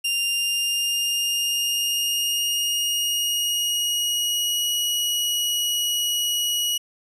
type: tone with pitch glide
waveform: sawtooth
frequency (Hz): 2794 to 2908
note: F7 to F#7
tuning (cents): 0 to -31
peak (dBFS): -18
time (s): 0.04-6.78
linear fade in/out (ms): 10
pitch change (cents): +69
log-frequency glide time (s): 0.24-4.7
effects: resampled to 32000 Hz